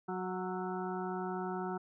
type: harmonic tone with a mistuned harmonic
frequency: 184 Hz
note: F#3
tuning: 9 cents flat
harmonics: 1 / 2 / 4 / 5 / 6 / 7 / 8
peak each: -40 / -39 / -42 / -44 / -55 / -45 / -51 dBFS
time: 0.08-1.78 s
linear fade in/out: 10 ms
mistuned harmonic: 7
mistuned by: +43 cents
effects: none